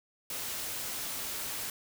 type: noise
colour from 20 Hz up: white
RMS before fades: -37 dBFS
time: 0.3-1.7 s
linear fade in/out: 2 ms
effects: none